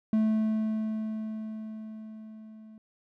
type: tone with level ramp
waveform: triangle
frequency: 218 Hz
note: A3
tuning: 16 cents flat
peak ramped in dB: -19 to -45 dBFS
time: 0.13-2.78 s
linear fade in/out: 2 ms
effects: none